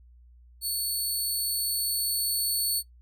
15% pulse tone with level ramp, 4435 Hz, C#8, in tune, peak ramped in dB -21 to -18 dBFS, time 0.61-2.83 s, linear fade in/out 50 ms, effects noise-tail reverb RT60 0.1 s tail -17 dB re dry + added 60 Hz sine -51 dBFS peak until 3.01 s

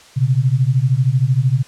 sine beating tone pair, 123.47 / 136.47 Hz, B2 / C#3, 0 / -27 cents, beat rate 13 Hz, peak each -15 dBFS, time 0.16-1.63 s, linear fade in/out 20 ms, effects white hiss -44 dBFS RMS until 1.67 s + low-pass 7000 Hz 12 dB/octave

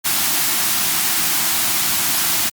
white band-stop noise, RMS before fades -18 dBFS, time 0.04-2.5 s, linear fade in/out 20 ms, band 380 to 630 Hz, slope 96 dB/octave, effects high-pass 100 Hz 12 dB/octave + Opus 48 kbps

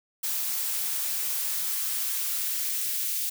blue noise with high-pass filter sweep, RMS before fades -29 dBFS, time 0.23-3.3 s, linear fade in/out 10 ms, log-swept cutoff 220 to 2600 Hz, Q 0.84, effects none

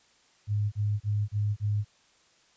sine tone bursts, 104 Hz, G#2, 3 cents sharp, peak -24 dBFS, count 5, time 0.47-1.848 s, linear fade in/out 50 ms, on 250 ms, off 32 ms, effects white hiss -63 dBFS RMS until 2.56 s + resampled to 16000 Hz

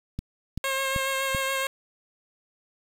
click train, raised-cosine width 5 ms, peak -18 dBFS, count 4, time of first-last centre 0.19-1.348 s, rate 2.59 Hz
10% pulse tone with vibrato, 537 Hz, C5, 45 cents sharp, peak -17 dBFS, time 0.64-1.67 s, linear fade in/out 2 ms, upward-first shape sine, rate 7.1 Hz, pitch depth 18 cents each way
effects 7-bit

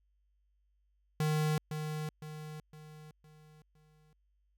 square tone with echo, 153.5 Hz, D#3, 23 cents flat, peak -29 dBFS, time 1.2-1.58 s, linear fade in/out 2 ms, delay 510 ms, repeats 5, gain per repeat -7 dB, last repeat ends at 4.13 s, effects added 50 Hz sine -70 dBFS peak until 4.57 s

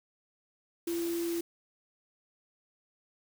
sine tone in noise, 339.5 Hz, F4, 49 cents flat, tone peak -30 dBFS, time 0.87-1.41 s, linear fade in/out 5 ms, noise white, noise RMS -43 dBFS, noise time 0.87-1.41 s, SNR +10 dB, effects none

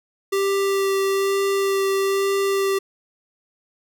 square tone with vibrato, 392 Hz, G4, in tune, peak -19 dBFS, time 0.32-2.79 s, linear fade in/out 10 ms, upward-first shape sine, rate 1.1 Hz, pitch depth 10 cents each way, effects none

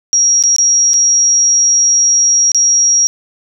sine tone with dropouts, 5660 Hz, F8, 22 cents sharp, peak -7 dBFS, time 0.13-3.07 s, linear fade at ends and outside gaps 0 ms, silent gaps 0.426-0.437 / 0.563-0.584 / 0.934-0.94 / 2.518-2.547 s, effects none

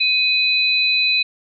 sine tone pair together, 2512 / 3988 Hz, D#7 / B7, +16 / +16 cents, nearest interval minor sixth, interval 800 cents, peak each -17 dBFS, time 0-1.23 s, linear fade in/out 10 ms, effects none

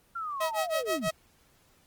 sine linear sweep, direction down, 1396.9 to 137.7 Hz, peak -32 dBFS, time 0.15-1.09 s, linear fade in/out 10 ms
sawtooth tone with tremolo, 639 Hz, D#5, 46 cents sharp, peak -22 dBFS, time 0.4-1.11 s, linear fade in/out 10 ms, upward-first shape sine, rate 6.2 Hz, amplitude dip 100%
effects pink hiss -64 dBFS RMS until 1.86 s + Opus 24 kbps

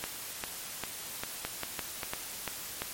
two click trains, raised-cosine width 0.3 ms, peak -17 / -16 dBFS, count 6 / 5, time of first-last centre 0.04-2.032 / 1.45-2.82 s, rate 2.51 / 2.92 Hz, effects white hiss -41 dBFS RMS until 2.93 s + MP3 64 kbps

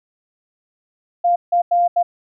sine tone bursts at uneven times, 698.5 Hz, F5, in tune, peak -12 dBFS, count 4, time 1.24-1.36 / 1.52-1.62 / 1.71-1.88 / 1.96-2.03 s, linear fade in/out 10 ms, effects none

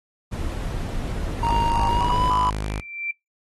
brown noise, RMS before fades -27 dBFS, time 0.31-2.32 s, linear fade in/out 20 ms
sawtooth tone, 51.91 Hz, G#1, in tune, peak -21 dBFS, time 1.42-2.81 s, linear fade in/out 20 ms
triangle tone with pitch glide, 932.3 to 999.2 Hz, A#5 to B5, 0 to +20 cents, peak -18 dBFS, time 1.43-2.5 s, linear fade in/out 2 ms, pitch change +120 cents, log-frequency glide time 1.86-2.24 s
sine tone with exponential growth, 2349 Hz, D7, in tune, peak -23 dBFS, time 2.42-3.11 s, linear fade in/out 5 ms, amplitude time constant 150 ms
effects noise-tail reverb RT60 0.2 s tail -25 dB re dry + AAC 32 kbps

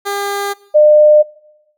15% pulse / sine tone pair in turn, 402.4 / 602.9 Hz, G4 / D5, +45 / +45 cents, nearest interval perfect fifth, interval 700 cents, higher second, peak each -11 / -4 dBFS, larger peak second, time 0.05-0.54 / 0.74-1.23 s, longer neither, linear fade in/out 20 ms, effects noise-tail reverb RT60 0.9 s tail -21 dB re dry

